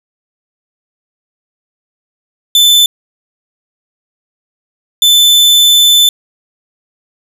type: tone pair in turn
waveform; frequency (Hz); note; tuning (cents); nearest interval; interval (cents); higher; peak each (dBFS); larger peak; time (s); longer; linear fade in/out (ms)
40% pulse; 3520 / 3520; A7 / A7; 0 / 0; unison; 0; neither; -3; neither; 2.55-2.86 / 5.02-6.09; second; 2
effects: none